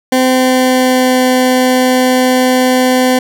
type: tone with pitch glide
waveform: 20% pulse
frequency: 257.3 to 254.8 Hz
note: C4 to C4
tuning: -29 to -46 cents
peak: -3 dBFS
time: 0.12-3.19 s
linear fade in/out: 5 ms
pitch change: -17 cents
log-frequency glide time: 0.24-1.25 s
effects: none